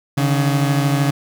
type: beating tone pair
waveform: 30% pulse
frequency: 139.7 / 152.7 Hz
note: C#3 / D#3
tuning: +14 / -32 cents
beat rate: 13 Hz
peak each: -13 / -19 dBFS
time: 0.17-1.11 s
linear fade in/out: 10 ms
effects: none